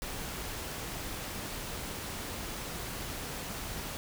pink noise, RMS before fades -39 dBFS, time 0.02-3.97 s, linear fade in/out 0 ms, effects none

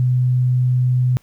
sine tone, 125.9 Hz, B2, 34 cents sharp, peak -13 dBFS, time 0-1.17 s, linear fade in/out 0 ms, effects pink hiss -56 dBFS RMS until 1.22 s

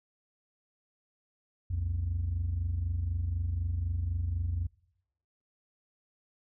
sine tone pair together, 63.61 / 87.6 Hz, C2 / F2, -48 / +6 cents, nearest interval tritone, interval 554 cents, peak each -33 / -28 dBFS, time 1.7-4.67 s, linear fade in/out 10 ms, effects noise-tail reverb RT60 0.9 s tail -25 dB re dry + tanh soft clip ceiling -25 dBFS

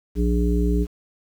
harmonic tone, 59.1 Hz, A#1, 24 cents sharp, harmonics 1 / 3 / 5 / 7, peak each -19 / -24 / -26 / -27 dBFS, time 0.15-0.87 s, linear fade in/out 50 ms, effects 8-bit

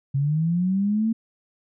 sine linear sweep, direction up, 134.5 to 228.1 Hz, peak -19 dBFS, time 0.14-1.13 s, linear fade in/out 10 ms, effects none

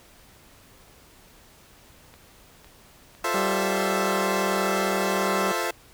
click train, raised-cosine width 0.3 ms, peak -32 dBFS, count 6, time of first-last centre 2.14-4.665 s, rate 1.98 Hz
15% pulse chord, F major seventh, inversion none, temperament equal, 349.2 / 440 / 523.3 / 659.3 Hz, F4 / A4 / C5 / E5, 0 / 0 / 0 / 0 cents, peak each -24 dBFS, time 3.24-5.71 s, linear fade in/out 5 ms
harmonic tone, 194.2 Hz, G3, 16 cents flat, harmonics 1 / 2 / 3 / 4 / 6 / 7, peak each -30 / -30 / -32 / -35 / -36 / -38 dBFS, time 3.34-5.52 s, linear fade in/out 5 ms
effects pink hiss -53 dBFS RMS until 5.93 s

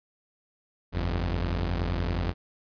sawtooth tone pair together, 48.43 / 86.3 Hz, G1 / F2, -20 / -20 cents, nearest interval minor seventh, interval 1000 cents, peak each -25 dBFS, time 0.92-2.34 s, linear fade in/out 50 ms, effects resampled to 11025 Hz

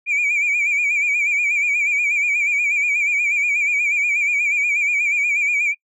sine tone with vibrato, 2349 Hz, D7, in tune, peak -14 dBFS, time 0.06-5.75 s, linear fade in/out 50 ms, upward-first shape sine, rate 8.3 Hz, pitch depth 77 cents each way, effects noise-tail reverb RT60 0.1 s tail -25 dB re dry + tanh soft clip ceiling -14 dBFS

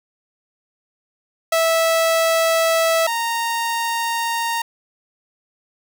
sawtooth tone pair in turn, 655 / 926.3 Hz, E5 / A#5, -11 / -11 cents, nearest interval tritone, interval 600 cents, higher second, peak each -11 / -16 dBFS, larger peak first, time 1.52-3.07 / 3.07-4.62 s, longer neither, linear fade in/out 5 ms, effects none

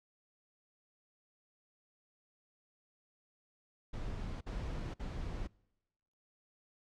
brown noise bursts, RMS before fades -40 dBFS, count 3, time 3.93-5.474 s, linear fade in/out 10 ms, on 480 ms, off 52 ms, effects noise-tail reverb RT60 1.0 s tail -26 dB re dry + low-pass 6000 Hz 12 dB/octave

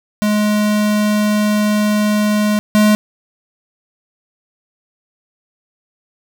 square tone pair in turn, 210.1 / 211.4 Hz, G#3 / G#3, +20 / +31 cents, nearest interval unison, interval 11 cents, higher second, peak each -13 / -9 dBFS, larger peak second, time 0.22-2.59 / 2.75-2.95 s, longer first, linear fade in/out 0 ms, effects none

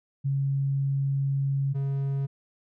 sine / triangle tone pair in turn, 137.8 / 137.8 Hz, C#3 / C#3, -10 / -10 cents, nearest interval unison, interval 0 cents, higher neither, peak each -23 dBFS, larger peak neither, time 0.24-1.74 / 1.74-2.27 s, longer first, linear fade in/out 20 ms, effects none

